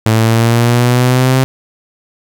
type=exponential sweep; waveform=sawtooth; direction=up; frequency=110 to 131.9 Hz; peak=-4 dBFS; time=0.06-1.44 s; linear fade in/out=0 ms; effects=7-bit